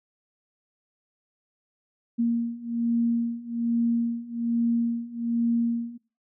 sine beating tone pair, 233.1 / 234.3 Hz, A#3 / A#3, 0 / +9 cents, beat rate 1.2 Hz, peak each -27 / -25 dBFS, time 2.18-5.98 s, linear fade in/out 20 ms, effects noise-tail reverb RT60 0.4 s tail -24 dB re dry

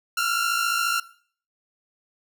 sawtooth tone pair together, 1355.6 / 1410 Hz, E6 / F6, +48 / +16 cents, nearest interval minor second, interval 68 cents, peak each -21 dBFS, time 0.17-1 s, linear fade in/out 5 ms, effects noise-tail reverb RT60 0.5 s tail -18 dB re dry

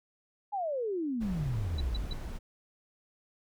sine exponential sweep, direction down, 850 to 46.25 Hz, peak -30 dBFS, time 0.52-2.03 s, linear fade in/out 20 ms
brown noise, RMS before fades -38 dBFS, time 1.2-2.39 s, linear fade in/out 20 ms
sine tone bursts, 3949 Hz, B7, 1 cent flat, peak -37 dBFS, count 3, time 1.78-2.132 s, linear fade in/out 5 ms, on 24 ms, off 140 ms
effects none

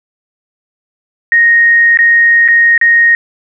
sine tone with dropouts, 1864.7 Hz, A#6, in tune, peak -4 dBFS, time 1.32-3.15 s, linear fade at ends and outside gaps 1 ms, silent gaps 1.973-1.989 / 2.479-2.485 / 2.778-2.813 s, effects none

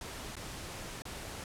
pink noise with dropouts, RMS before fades -43 dBFS, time 0.01-1.44 s, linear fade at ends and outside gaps 2 ms, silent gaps 0.355-0.366 / 1.021-1.053 s, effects low-pass 11000 Hz 12 dB/octave

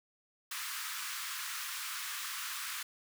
pink high-pass noise, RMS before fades -40 dBFS, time 0.51-2.83 s, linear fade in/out 5 ms, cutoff 1100 Hz, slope 48 dB/octave, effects none

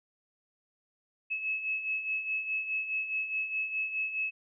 sine beating tone pair, 2584 / 2588.8 Hz, E7 / E7, -35 / -32 cents, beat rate 4.8 Hz, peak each -38 / -31 dBFS, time 1.3-4.31 s, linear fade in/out 20 ms, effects none

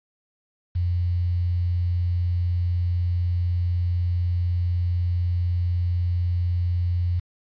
sine tone with quantisation, 88 Hz, F2, 14 cents sharp, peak -20 dBFS, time 0.75-7.2 s, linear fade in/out 10 ms, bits 8, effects resampled to 11025 Hz

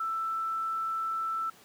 sine tone, 1326 Hz, E6, 10 cents sharp, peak -29 dBFS, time 0-1.5 s, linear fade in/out 5 ms, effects pink hiss -56 dBFS RMS until 1.64 s + high-pass 200 Hz 12 dB/octave

